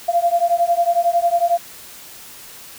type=beating tone pair; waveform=sine; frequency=684 / 695 Hz; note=F5 / F5; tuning=-36 / -9 cents; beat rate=11 Hz; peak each=-17 dBFS; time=0.08-1.58 s; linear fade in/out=10 ms; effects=white hiss -39 dBFS RMS until 2.78 s